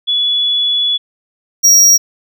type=tone pair in turn; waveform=sine / square; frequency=3413 / 5668 Hz; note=G#7 / F8; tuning=+47 / +25 cents; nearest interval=major sixth; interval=878 cents; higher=second; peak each=-11 / -5 dBFS; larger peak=second; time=0.07-0.98 / 1.63-1.98 s; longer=first; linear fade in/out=20 ms; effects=none